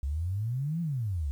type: exponential two-way sweep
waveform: sine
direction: up then down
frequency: 66 to 174.61 to 66 Hz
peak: -28 dBFS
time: 0.03-1.31 s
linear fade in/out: 0 ms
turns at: 0.81 s
effects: 10-bit